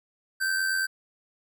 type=tone with amplitude modulation; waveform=square; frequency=1554 Hz; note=G6; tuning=16 cents flat; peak=-23 dBFS; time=0.4-0.87 s; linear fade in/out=20 ms; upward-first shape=sine; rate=88.7 Hz; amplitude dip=45%; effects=none